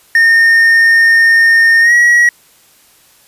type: tone with pitch glide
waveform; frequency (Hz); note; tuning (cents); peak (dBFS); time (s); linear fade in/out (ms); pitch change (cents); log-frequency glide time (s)
triangle; 1829 to 1913.3; A#6 to A#6; -33 to +45; -3; 0.15-2.29; 2; +78; 1.81-1.93
effects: white hiss -47 dBFS RMS until 3.27 s + resampled to 32000 Hz